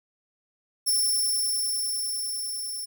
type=tone with level ramp; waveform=5% pulse; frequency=5390 Hz; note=E8; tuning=38 cents sharp; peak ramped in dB=-15 to -26 dBFS; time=0.86-2.86 s; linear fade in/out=20 ms; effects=none